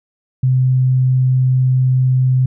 sine tone, 128.9 Hz, C3, 26 cents flat, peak -10 dBFS, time 0.43-2.46 s, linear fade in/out 5 ms, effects none

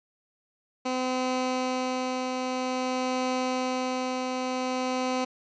15% pulse tone with tremolo, 255.7 Hz, C4, 40 cents flat, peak -19 dBFS, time 0.85-5.25 s, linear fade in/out 10 ms, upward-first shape triangle, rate 0.51 Hz, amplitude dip 30%, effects resampled to 16000 Hz

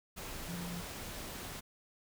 sine tone in noise, 174.61 Hz, F3, in tune, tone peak -40 dBFS, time 0.48-0.82 s, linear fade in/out 20 ms, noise pink, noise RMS -44 dBFS, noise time 0.16-1.61 s, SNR +1 dB, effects none

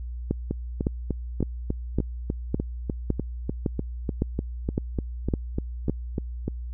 two click trains, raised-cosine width 3 ms, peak -10 / -13 dBFS, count 11 / 21, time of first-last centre 0.31-5.897 / 0.51-6.48 s, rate 1.79 / 3.35 Hz, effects added 60 Hz sine -31 dBFS peak until 6.73 s

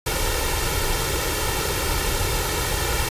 pink noise with comb filter, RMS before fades -23 dBFS, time 0.06-3.09 s, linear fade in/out 5 ms, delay 2.2 ms, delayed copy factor +0.7, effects resampled to 32000 Hz

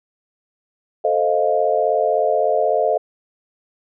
sine chord, F dominant seventh, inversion first, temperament equal, 440 / 523.3 / 622.3 / 698.5 Hz, A4 / C5 / Eb5 / F5, 0 / 0 / 0 / 0 cents, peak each -21 / -22 / -19 / -20 dBFS, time 1.04-2.98 s, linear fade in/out 10 ms, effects none

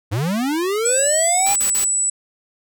square linear sweep, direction up, 92.1 to 819 Hz, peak -19 dBFS, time 0.11-1.55 s, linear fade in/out 20 ms
sine tone, 7902 Hz, B8, in tune, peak -16 dBFS, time 0.85-2.1 s, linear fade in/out 5 ms
white noise bursts, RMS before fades -26 dBFS, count 3, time 1.46-1.845 s, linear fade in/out 5 ms, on 99 ms, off 44 ms
effects none

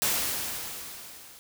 white noise with level ramp, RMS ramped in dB -25 to -50 dBFS, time 0.02-1.39 s, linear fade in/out 0 ms, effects none

